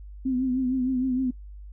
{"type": "tone with vibrato", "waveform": "sine", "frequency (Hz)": 256.8, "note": "C4", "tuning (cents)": -32, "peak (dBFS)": -22, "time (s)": [0.25, 1.31], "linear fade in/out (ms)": 10, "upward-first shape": "triangle", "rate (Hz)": 6.5, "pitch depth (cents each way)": 67, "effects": ["noise-tail reverb RT60 0.1 s tail -20 dB re dry", "added 50 Hz sine -39 dBFS peak until 1.72 s"]}